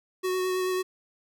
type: tone with vibrato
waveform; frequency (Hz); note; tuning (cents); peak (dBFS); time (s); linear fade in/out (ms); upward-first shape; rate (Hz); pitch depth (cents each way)
square; 370; F#4; 0; -26; 0.23-0.83; 20; sine; 9.2; 14
effects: none